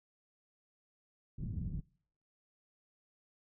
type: low-pass noise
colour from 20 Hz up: white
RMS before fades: -39 dBFS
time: 1.38-1.81 s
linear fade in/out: 10 ms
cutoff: 170 Hz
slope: 24 dB/octave
effects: noise-tail reverb RT60 0.6 s tail -26 dB re dry